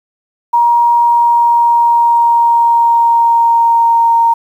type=tone with pitch glide; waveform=sine; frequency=946 to 926 Hz; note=A#5 to A#5; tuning=+25 to -12 cents; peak=-6 dBFS; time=0.53-4.34 s; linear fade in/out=10 ms; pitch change=-37 cents; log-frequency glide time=0.94-4.14 s; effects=7-bit